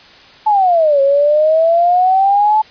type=exponential two-way sweep; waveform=sine; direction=down then up; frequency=874 to 545 to 874 Hz; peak=-8 dBFS; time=0.46-2.62 s; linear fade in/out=10 ms; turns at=1.01 s; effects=white hiss -41 dBFS RMS until 2.7 s + resampled to 11025 Hz